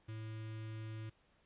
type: tone with notch filter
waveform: square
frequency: 110 Hz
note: A2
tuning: in tune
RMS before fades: -45 dBFS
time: 0.08-1.1 s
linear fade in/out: 10 ms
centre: 730 Hz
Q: 0.86
effects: pink hiss -72 dBFS RMS until 1.45 s + resampled to 8000 Hz